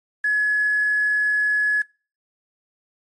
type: tone with quantisation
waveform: sine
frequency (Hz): 1695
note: G#6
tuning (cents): +35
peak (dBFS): -17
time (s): 0.24-1.82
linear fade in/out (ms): 5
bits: 7
effects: noise-tail reverb RT60 0.4 s tail -26 dB re dry + MP3 48 kbps